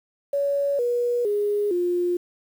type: tone with pitch steps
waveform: sine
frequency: 564 / 482.6 / 412.9 / 353.3 Hz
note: C#5 / B4 / G#4 / F4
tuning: +30 / -40 / -10 / +20 cents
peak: -20 dBFS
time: 0.33-2.17 s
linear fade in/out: 5 ms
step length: 460 ms
effects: 8-bit